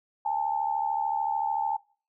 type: tone pair together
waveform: sine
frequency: 813.5 / 887 Hz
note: G#5 / A5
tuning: -36 / +14 cents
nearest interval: minor second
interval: 150 cents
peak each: -28 dBFS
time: 0.25-1.77 s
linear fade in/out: 10 ms
effects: noise-tail reverb RT60 0.4 s tail -22 dB re dry